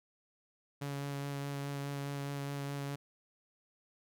sawtooth tone with vibrato, 141 Hz, C#3, 30 cents sharp, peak -33 dBFS, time 0.81-2.96 s, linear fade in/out 10 ms, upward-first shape sine, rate 4.8 Hz, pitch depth 12 cents each way, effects none

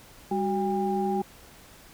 sine tone cluster, 199.4 / 374.7 / 804 Hz, G3 / F#4 / G5, +30 / +22 / +44 cents, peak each -28 dBFS, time 0.31-1.22 s, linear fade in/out 5 ms, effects tanh soft clip ceiling -14 dBFS + pink hiss -51 dBFS RMS until 1.93 s

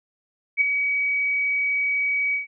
sine tone with ADSR envelope, 2268 Hz, C#7, 39 cents sharp, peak -13 dBFS, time 0.57-2.47 s, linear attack 41 ms, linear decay 10 ms, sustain -7 dB, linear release 130 ms, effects none

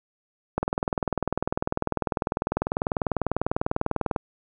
click train, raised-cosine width 1 ms, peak -9 dBFS, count 73, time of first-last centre 0.58-4.162 s, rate 20.1 Hz, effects none

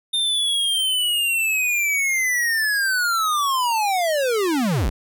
square linear sweep, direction down, 3636 to 32.7 Hz, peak -19 dBFS, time 0.13-4.9 s, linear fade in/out 10 ms, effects none

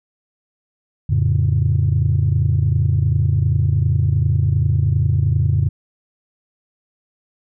sine chord, F augmented, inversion none, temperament equal with one note detuned, 87.31 / 110 / 139.96 Hz, F2 / A2 / C#3, 0 / 0 / +17 cents, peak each -17 dBFS, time 1.09-5.69 s, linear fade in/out 10 ms, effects tanh soft clip ceiling -7 dBFS

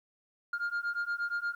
sine beating tone pair, 1405 / 1413.5 Hz, F6 / F6, +10 / +20 cents, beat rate 8.5 Hz, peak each -32 / -32 dBFS, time 0.53-1.55 s, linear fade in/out 5 ms, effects tanh soft clip ceiling -28 dBFS + 11-bit

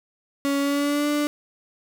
35% pulse tone with pitch glide, 280 to 294.1 Hz, C#4 to D4, +18 to +3 cents, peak -19 dBFS, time 0.45-1.27 s, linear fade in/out 0 ms, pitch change +85 cents, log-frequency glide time 0.6-1.08 s, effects none

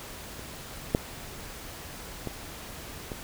clicks, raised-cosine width 2 ms, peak -27 / -8 / -20 / -21 dBFS, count 4, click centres 0.394 / 0.949 / 2.273 / 3.118 s, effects pink hiss -42 dBFS RMS until 3.23 s

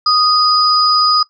sine tone pair together, 1244.5 / 4958 Hz, D#6 / D#8, 0 / -7 cents, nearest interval 2 octaves, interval 2393 cents, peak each -12 dBFS, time 0.06-1.23 s, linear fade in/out 5 ms, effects noise-tail reverb RT60 0.1 s tail -18 dB re dry

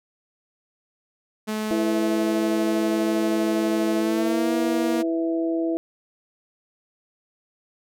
sawtooth tone with pitch glide, 215.6 to 236.5 Hz, A3 to A#3, -35 to +25 cents, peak -21 dBFS, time 1.47-5.03 s, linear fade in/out 20 ms, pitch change +160 cents, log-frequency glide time 3.98-4.53 s
harmonic tone, 164.81 Hz, E3, in tune, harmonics 2 / 3 / 4, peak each -22 / -32 / -29 dBFS, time 1.71-5.77 s, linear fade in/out 0 ms
effects none

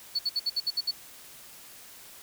sine tone bursts, 4435 Hz, C#8, in tune, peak -23 dBFS, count 8, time 0.15-0.912 s, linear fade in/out 10 ms, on 41 ms, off 62 ms, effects tanh soft clip ceiling -20 dBFS + white hiss -49 dBFS RMS until 2.22 s

